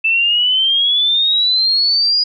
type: exponential sweep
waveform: sine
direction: up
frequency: 2637 to 4928 Hz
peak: -11 dBFS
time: 0.04-2.24 s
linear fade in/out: 10 ms
effects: none